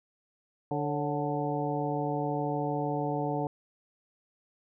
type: harmonic tone with a mistuned harmonic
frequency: 146.83 Hz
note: D3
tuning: in tune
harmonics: 1 / 2 / 3 / 4 / 5 / 6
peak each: -34 / -34 / -35 / -37 / -35 / -37 dBFS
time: 0.71-3.47 s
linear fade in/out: 2 ms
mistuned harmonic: 4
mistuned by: -83 cents
effects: none